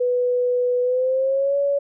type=tone with pitch glide; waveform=sine; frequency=493.9 to 564.1 Hz; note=B4 to C#5; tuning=0 to +30 cents; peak=-17 dBFS; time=0-1.79 s; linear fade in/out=10 ms; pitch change=+230 cents; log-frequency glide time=0.82-1.57 s; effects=none